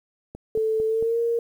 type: click train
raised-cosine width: 2 ms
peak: -23 dBFS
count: 4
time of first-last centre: 0.35-1.026 s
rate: 4.44 Hz
type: tone with pitch glide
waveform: sine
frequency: 440 to 466.2 Hz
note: A4 to A#4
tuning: 0 to 0 cents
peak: -20 dBFS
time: 0.55-1.39 s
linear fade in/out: 2 ms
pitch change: +100 cents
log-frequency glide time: 0.87-1.19 s
effects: 9-bit